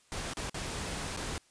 pink noise with dropouts, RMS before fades -37 dBFS, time 0.12-1.38 s, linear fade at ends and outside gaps 0 ms, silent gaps 0.335-0.37 / 0.496-0.544 / 1.164-1.173 s, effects white hiss -65 dBFS RMS until 1.5 s + resampled to 22050 Hz

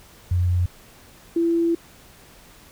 sine tone pair in turn, 89 / 336 Hz, F2 / E4, +33 / +33 cents, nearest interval octave + major seventh, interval 2300 cents, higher second, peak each -17 / -17 dBFS, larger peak neither, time 0.31-0.66 / 1.36-1.75 s, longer second, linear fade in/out 5 ms, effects pink hiss -49 dBFS RMS until 2.71 s

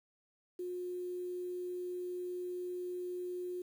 sine tone with quantisation, 359.5 Hz, F#4, 50 cents flat, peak -37 dBFS, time 0.59-3.62 s, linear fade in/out 5 ms, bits 10, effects none

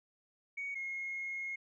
sine tone pair in turn, 2237 / 2156 Hz, C#7 / C#7, +15 / -49 cents, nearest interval minor second, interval 64 cents, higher first, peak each -36 / -36 dBFS, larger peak neither, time 0.57-0.75 / 0.75-1.56 s, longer second, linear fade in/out 10 ms, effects tanh soft clip ceiling -32 dBFS

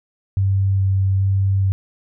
sine tone with vibrato, 96.8 Hz, G2, 21 cents flat, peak -14 dBFS, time 0.37-1.72 s, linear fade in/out 0 ms, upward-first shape square, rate 1.2 Hz, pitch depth 8 cents each way, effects none

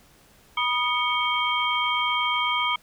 sine tone cluster, 975 / 1237 / 2231 / 3177 Hz, B5 / D#6 / C#7 / G7, -23 / -10 / +11 / +23 cents, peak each -27 dBFS, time 0.57-2.76 s, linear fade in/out 5 ms, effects pink hiss -56 dBFS RMS until 2.82 s

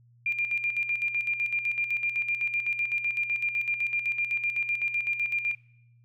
sine tone with tremolo, 2396 Hz, D7, 34 cents sharp, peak -24 dBFS, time 0.26-5.55 s, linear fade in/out 2 ms, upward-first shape square, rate 7.9 Hz, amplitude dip 60%, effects noise-tail reverb RT60 0.8 s tail -20 dB re dry + added 119 Hz sine -56 dBFS peak until 6.04 s

